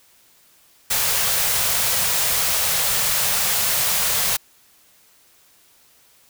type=band-stop noise; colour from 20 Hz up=white; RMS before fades=-20 dBFS; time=0.9-4.37 s; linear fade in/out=10 ms; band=200 to 430 Hz; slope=48 dB/octave; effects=white hiss -55 dBFS RMS until 6.29 s